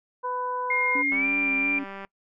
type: harmonic tone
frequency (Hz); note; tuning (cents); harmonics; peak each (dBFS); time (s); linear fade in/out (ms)
498.6; B4; +16; 1 / 2 / 3; -33 / -28 / -41; 0.23-1.03; 20
type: tone with pitch glide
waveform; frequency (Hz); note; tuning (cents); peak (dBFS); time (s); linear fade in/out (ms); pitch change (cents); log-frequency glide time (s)
sine; 2127 to 2374; C7 to D7; +28 to +18; -22; 0.7-1.79; 5; +190; 1.09-1.26
type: tone with vibrato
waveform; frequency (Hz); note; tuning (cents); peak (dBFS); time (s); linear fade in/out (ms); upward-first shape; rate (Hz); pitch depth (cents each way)
sine; 277.2; C#4; 0; -29; 0.95-1.84; 5; sine; 2.9; 43
type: click train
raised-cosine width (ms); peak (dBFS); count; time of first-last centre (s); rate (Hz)
0.5; -24; 183; 1.12-2.049; 196
effects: noise-tail reverb RT60 0.1 s tail -24 dB re dry

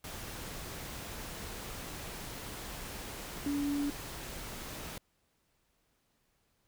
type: tone in noise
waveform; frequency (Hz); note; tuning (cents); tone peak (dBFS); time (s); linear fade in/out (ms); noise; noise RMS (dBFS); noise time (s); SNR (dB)
sine; 286.2; D4; -45; -30; 3.46-3.9; 2; pink; -43; 0.04-4.98; +10
effects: pink hiss -75 dBFS RMS until 6.67 s

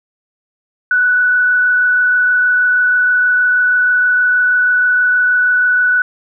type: tone with frequency modulation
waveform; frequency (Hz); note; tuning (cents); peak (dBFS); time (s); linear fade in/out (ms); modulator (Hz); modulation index
sine; 1482; F#6; +2; -9; 0.91-6.02; 2; 26.3; 0.59
effects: none

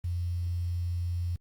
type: tone with quantisation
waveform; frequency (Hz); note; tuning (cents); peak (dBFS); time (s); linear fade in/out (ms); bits
sine; 87.31; F2; 0; -28; 0.04-1.36; 5; 9
effects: Opus 24 kbps

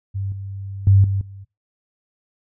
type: tone with level steps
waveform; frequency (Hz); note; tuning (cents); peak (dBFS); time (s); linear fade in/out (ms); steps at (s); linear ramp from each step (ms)
sine; 98; G2; 0; -22 / -28 / -9 / -18 / -35; 0.14-1.45; 20; 0.32 / 0.87 / 1.04 / 1.21; 2
effects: noise-tail reverb RT60 0.2 s tail -20 dB re dry

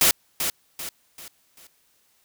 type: noise with echo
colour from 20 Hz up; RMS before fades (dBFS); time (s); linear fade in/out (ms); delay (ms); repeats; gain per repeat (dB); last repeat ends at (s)
white; -17; 0.01-0.11; 2; 390; 4; -8; 1.67
effects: white hiss -64 dBFS RMS until 2.24 s

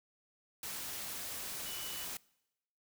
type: tone in noise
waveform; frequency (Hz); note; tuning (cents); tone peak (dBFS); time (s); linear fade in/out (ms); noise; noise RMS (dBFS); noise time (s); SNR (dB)
sine; 2960; F#7; 0; -47; 1.66-2.05; 2; white; -42; 0.63-2.17; -8
effects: noise-tail reverb RT60 0.9 s tail -24 dB re dry

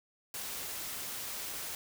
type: noise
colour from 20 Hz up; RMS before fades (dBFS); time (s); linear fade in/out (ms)
white; -40; 0.34-1.75; 2
effects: none

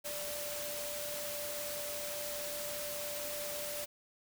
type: tone in noise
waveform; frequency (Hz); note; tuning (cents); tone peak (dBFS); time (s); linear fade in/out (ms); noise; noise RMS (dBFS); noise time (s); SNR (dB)
sine; 587.3; D5; 0; -42; 0.04-3.86; 20; white; -41; 0.04-3.86; -4
effects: none

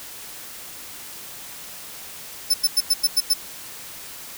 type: tone bursts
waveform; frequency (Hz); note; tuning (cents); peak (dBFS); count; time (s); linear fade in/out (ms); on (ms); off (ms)
sawtooth; 5274; E8; 0; -12; 7; 2.5-3.339; 10; 41; 92
effects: white hiss -38 dBFS RMS until 4.37 s

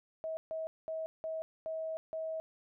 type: tone bursts at uneven times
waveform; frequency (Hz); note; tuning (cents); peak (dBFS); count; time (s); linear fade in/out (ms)
sine; 641; E5; -49; -35; 6; 0.24-0.37 / 0.51-0.67 / 0.88-1.06 / 1.24-1.42 / 1.66-1.97 / 2.13-2.4; 0
effects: none

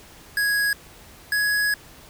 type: tone pair in turn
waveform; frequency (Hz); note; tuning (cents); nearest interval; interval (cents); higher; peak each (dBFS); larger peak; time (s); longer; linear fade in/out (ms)
square; 1661.2 / 1673.7; G#6 / G#6; 0 / +13; unison; 13; second; -20; neither; 0.37-0.73 / 1.32-1.74; second; 2
effects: pink hiss -47 dBFS RMS until 2.09 s

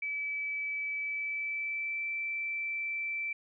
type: tone with pitch glide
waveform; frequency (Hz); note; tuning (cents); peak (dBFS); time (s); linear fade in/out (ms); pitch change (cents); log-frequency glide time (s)
sine; 2300 to 2331; D7 to D7; -37 to -14; -32; 0.02-3.33; 5; +23; 1-2.06
effects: none

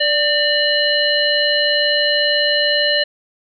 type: harmonic tone with a mistuned harmonic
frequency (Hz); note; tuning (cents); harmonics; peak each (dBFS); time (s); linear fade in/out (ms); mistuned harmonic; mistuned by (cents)
587.3; D5; 0; 1 / 3 / 5 / 7; -19 / -19 / -19 / -19; 0-3.04; 10; 3; +40
effects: none

